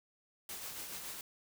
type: noise with tremolo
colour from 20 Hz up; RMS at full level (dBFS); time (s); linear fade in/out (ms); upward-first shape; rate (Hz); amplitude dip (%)
white; -43; 0.49-1.21; 2; sine; 7.1; 35
effects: none